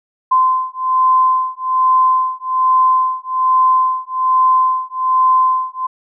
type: beating tone pair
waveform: sine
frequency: 1032 / 1033.2 Hz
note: C6 / C6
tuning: -24 / -22 cents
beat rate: 1.2 Hz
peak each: -14 dBFS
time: 0.31-5.87 s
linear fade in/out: 10 ms
effects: none